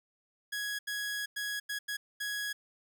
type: tone bursts at uneven times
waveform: sawtooth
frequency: 1665 Hz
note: G#6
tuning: 4 cents sharp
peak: -30 dBFS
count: 6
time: 0.52-0.79 / 0.87-1.26 / 1.36-1.6 / 1.69-1.79 / 1.88-1.97 / 2.2-2.53 s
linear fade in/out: 10 ms
effects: none